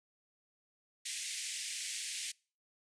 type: band-pass noise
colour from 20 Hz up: white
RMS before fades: -41 dBFS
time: 1.05-2.32 s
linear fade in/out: 10 ms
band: 1900 to 9400 Hz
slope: 48 dB/octave
effects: noise-tail reverb RT60 0.4 s tail -26 dB re dry